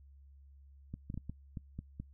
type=clicks; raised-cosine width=5 ms; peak=-28 dBFS; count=8; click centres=0.94 / 1.101 / 1.142 / 1.176 / 1.296 / 1.572 / 1.79 / 2 s; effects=noise-tail reverb RT60 0.1 s tail -23 dB re dry + added 69 Hz sine -55 dBFS peak until 2.13 s